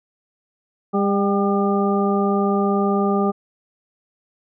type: harmonic tone with a mistuned harmonic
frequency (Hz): 200.5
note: G3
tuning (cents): +39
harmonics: 1 / 2 / 3 / 4 / 6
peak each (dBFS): -19 / -21 / -28 / -25 / -26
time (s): 0.93-3.32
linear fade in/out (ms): 20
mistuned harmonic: 4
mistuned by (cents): -37
effects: none